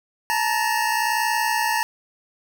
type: tone pair together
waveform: 25% pulse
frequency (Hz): 871.3 / 932.3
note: A5 / A#5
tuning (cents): -17 / 0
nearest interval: minor second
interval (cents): 117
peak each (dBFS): -19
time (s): 0.3-1.83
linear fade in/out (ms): 0
effects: none